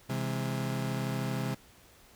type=chord; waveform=35% pulse; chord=C augmented; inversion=none; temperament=just; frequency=130.81 / 163.52 / 204.4 Hz; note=C3 / E3 / G#3; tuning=0 / -14 / -27 cents; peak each=-31 / -37 / -35 dBFS; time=0.09-1.55 s; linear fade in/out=10 ms; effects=pink hiss -58 dBFS RMS until 2.15 s